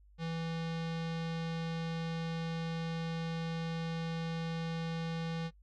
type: tone with low-pass filter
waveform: square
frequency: 164.6 Hz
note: E3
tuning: 2 cents flat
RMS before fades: -37 dBFS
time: 0.18-5.51 s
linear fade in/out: 50 ms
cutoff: 4100 Hz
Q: 1.5
effects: noise-tail reverb RT60 0.1 s tail -22 dB re dry + added 50 Hz sine -58 dBFS peak until 5.62 s